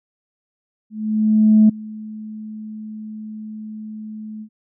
sine tone with ADSR envelope, 215.7 Hz, A3, 34 cents flat, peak -6 dBFS, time 0.9-4.49 s, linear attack 790 ms, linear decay 8 ms, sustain -23 dB, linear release 75 ms, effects tanh soft clip ceiling -3 dBFS

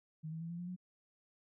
sine tone with pitch steps, 157 / 161.6 / 166.34 / 171.21 / 176.23 / 181.39 Hz, D#3 / E3 / E3 / F3 / F3 / F#3, +16 / -34 / +16 / -34 / +16 / -34 cents, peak -40 dBFS, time 0.23-0.764 s, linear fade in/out 20 ms, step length 89 ms, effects none

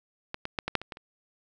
clicks, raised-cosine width 0.3 ms, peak -17 / -17 / -12 / -14 / -7 / -23 / -21 / -29 dBFS, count 8, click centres 0.344 / 0.454 / 0.588 / 0.68 / 0.753 / 0.816 / 0.922 / 0.971 s, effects none

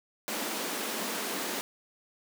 pink high-pass noise, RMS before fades -34 dBFS, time 0.28-1.61 s, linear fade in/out 0 ms, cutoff 200 Hz, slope 48 dB/octave, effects none

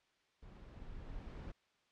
brown noise with level ramp, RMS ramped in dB -54 to -45 dBFS, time 0.42-1.52 s, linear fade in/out 10 ms, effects white hiss -75 dBFS RMS until 1.91 s + low-pass 4000 Hz 12 dB/octave

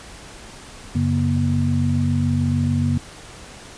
sine tone cluster, 93.2 / 140.2 / 239.6 Hz, F#2 / C#3 / A#3, +13 / +20 / +48 cents, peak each -21 dBFS, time 0.95-2.98 s, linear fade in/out 5 ms, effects pink hiss -40 dBFS RMS until 3.77 s + resampled to 22050 Hz

